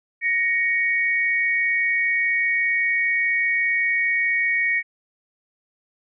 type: tone pair together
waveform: sine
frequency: 1878 / 2233 Hz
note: A#6 / C#7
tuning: +12 / +12 cents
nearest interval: minor third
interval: 300 cents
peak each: -21 dBFS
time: 0.21-4.83 s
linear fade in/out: 50 ms
effects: none